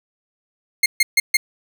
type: tone bursts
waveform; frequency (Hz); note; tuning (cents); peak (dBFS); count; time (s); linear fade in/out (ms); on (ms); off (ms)
sawtooth; 2132; C7; +32; -8; 4; 0.83-1.37; 5; 30; 140
effects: none